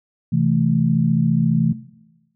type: chord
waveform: sine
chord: A minor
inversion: first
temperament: equal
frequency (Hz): 130.81 / 164.81 / 220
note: C3 / E3 / A3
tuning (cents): 0 / 0 / 0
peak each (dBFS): -20 / -18 / -21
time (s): 0.32-1.73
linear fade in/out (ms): 10
effects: noise-tail reverb RT60 1.0 s tail -17 dB re dry